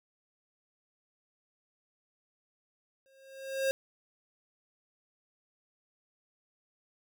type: tone with exponential growth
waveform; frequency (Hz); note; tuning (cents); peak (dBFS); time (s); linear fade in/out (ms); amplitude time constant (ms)
square; 537; C5; +45; -25; 3.06-3.71; 0; 140
effects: none